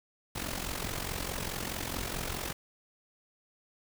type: noise with amplitude modulation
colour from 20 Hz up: pink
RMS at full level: -33 dBFS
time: 0.35-2.53 s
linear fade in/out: 10 ms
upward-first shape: sine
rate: 44.7 Hz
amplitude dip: 70%
effects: none